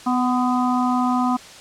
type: harmonic tone with a mistuned harmonic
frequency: 249.1 Hz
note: B3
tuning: 15 cents sharp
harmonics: 1 / 3 / 4 / 5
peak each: -19 / -24 / -25 / -26 dBFS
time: 0.06-1.37 s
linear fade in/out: 10 ms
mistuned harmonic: 4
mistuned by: +29 cents
effects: white hiss -41 dBFS RMS until 1.6 s + low-pass 7000 Hz 12 dB/octave